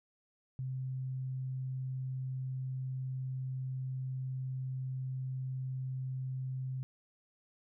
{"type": "tone", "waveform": "sine", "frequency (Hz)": 130.4, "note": "C3", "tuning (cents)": -5, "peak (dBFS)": -35, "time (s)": [0.59, 6.83], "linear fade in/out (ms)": 0, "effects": []}